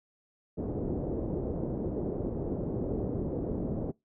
white low-pass noise, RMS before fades -33 dBFS, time 0.57-3.92 s, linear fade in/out 20 ms, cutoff 460 Hz, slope 24 dB/octave, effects noise-tail reverb RT60 0.2 s tail -24 dB re dry

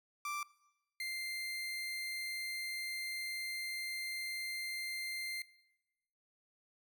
30% pulse tone pair in turn, 1174.7 / 2093 Hz, D6 / C7, 0 / 0 cents, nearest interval minor seventh, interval 1000 cents, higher second, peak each -35 / -35 dBFS, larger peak neither, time 0.25-0.43 / 1-5.42 s, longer second, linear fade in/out 2 ms, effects noise-tail reverb RT60 1.0 s tail -21 dB re dry

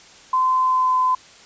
sine tone with pitch glide, 1029 to 1019.5 Hz, C6 to C6, -29 to -45 cents, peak -15 dBFS, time 0.33-1.15 s, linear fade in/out 5 ms, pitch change -16 cents, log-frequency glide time 0.62-0.97 s, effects white hiss -46 dBFS RMS until 1.45 s + resampled to 16000 Hz

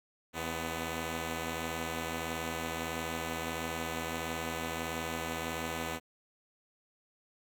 5% pulse tone pair together, 81.53 / 250.6 Hz, E2 / B3, -19 / +25 cents, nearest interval octave + perfect fifth, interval 1944 cents, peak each -26 dBFS, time 0.33-6 s, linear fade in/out 50 ms, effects none

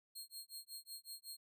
20% pulse tone with tremolo, 4238 Hz, C8, 21 cents sharp, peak -40 dBFS, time 0.15-1.37 s, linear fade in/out 10 ms, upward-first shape sine, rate 5.4 Hz, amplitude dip 100%, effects none

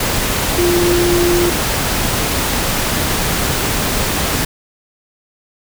sine tone in noise, 349.2 Hz, F4, in tune, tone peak -12 dBFS, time 0.58-1.5 s, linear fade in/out 5 ms, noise pink, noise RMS -17 dBFS, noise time 0-4.45 s, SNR +2 dB, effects none

